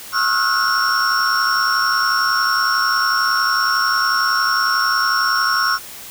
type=tone cluster; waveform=sine; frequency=1086 / 1287 / 1401 / 1472 / 5480 Hz; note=C#6 / E6 / F6 / F#6 / F8; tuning=-36 / -42 / +5 / -9 / -34 cents; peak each=-20 dBFS; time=0.12-5.79 s; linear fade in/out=50 ms; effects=tanh soft clip ceiling -8 dBFS + white hiss -35 dBFS RMS until 6.1 s